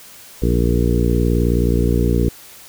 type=harmonic tone with a mistuned harmonic; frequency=59.1 Hz; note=A#1; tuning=24 cents sharp; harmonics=1 / 2 / 3 / 4 / 5 / 6 / 7 / 8; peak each=-17 / -20 / -22 / -23 / -24 / -25 / -25 / -26 dBFS; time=0.42-2.29 s; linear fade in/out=5 ms; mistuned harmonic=8; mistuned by=-17 cents; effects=white hiss -41 dBFS RMS until 2.68 s